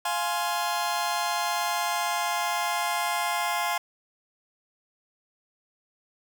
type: chord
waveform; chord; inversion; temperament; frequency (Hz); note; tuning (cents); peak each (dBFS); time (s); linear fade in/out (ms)
sawtooth; F minor; none; just; 698.5 / 838.1 / 1047.7; F5 / Ab5 / C6; 0 / +16 / +2; -26; 0.05-3.78; 5
effects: none